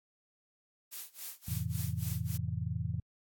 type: noise with tremolo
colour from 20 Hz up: blue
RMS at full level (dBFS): -41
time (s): 0.91-2.38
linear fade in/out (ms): 20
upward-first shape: sine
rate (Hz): 3.6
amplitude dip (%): 95
type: chord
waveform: sine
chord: F major seventh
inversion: none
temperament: just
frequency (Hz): 87.31 / 109.13 / 130.96 / 163.7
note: F2 / A2 / C3 / E3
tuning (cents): 0 / -14 / +2 / -12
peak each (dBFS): -38 / -37 / -39 / -39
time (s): 1.48-3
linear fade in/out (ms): 5
effects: AAC 64 kbps